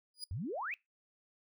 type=tone with exponential growth; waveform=35% pulse; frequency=4911 Hz; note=D#8; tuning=23 cents flat; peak=-35 dBFS; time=0.14-0.24 s; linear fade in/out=2 ms; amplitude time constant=20 ms
type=exponential sweep; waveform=sine; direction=up; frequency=77.78 to 2675 Hz; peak=-36 dBFS; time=0.31-0.74 s; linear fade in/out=0 ms
effects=noise-tail reverb RT60 0.2 s tail -23 dB re dry

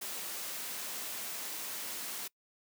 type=noise; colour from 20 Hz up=white; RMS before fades=-40 dBFS; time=0.01-2.28 s; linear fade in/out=10 ms; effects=noise-tail reverb RT60 0.1 s tail -24 dB re dry + high-pass 200 Hz 12 dB/octave

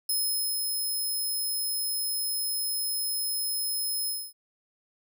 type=tone with ADSR envelope; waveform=5% pulse; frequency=5150 Hz; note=E8; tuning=41 cents flat; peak=-19 dBFS; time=0.09-4.33 s; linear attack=4 ms; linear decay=480 ms; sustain=-3 dB; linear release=250 ms; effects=none

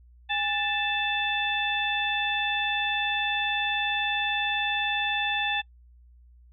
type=harmonic tone with a mistuned harmonic; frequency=880 Hz; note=A5; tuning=in tune; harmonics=1 / 2 / 3 / 4; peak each=-30 / -30 / -30 / -30 dBFS; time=0.29-5.62 s; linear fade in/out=20 ms; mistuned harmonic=1; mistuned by=-130 cents; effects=noise-tail reverb RT60 0.1 s tail -25 dB re dry + added 60 Hz sine -51 dBFS peak until 6.52 s

